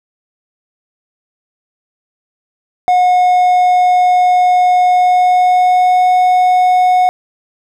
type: tone with pitch glide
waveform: triangle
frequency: 725 to 731.3 Hz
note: F#5 to F#5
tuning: -35 to -20 cents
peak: -5 dBFS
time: 2.88-7.09 s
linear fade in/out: 0 ms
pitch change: +15 cents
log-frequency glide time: 4.86-6.08 s
effects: none